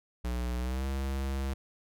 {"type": "tone with pitch glide", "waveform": "square", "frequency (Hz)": [60.8, 67.46], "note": ["B1", "C#2"], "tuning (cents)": [-26, -46], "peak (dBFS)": -31, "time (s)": [0.24, 1.54], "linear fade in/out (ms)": 10, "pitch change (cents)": 180, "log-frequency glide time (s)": [0.57, 0.87], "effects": []}